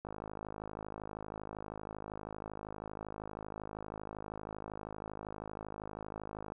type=click train; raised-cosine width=1 ms; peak=-28 dBFS; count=342; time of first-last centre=0.05-6.521 s; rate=52.7 Hz; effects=none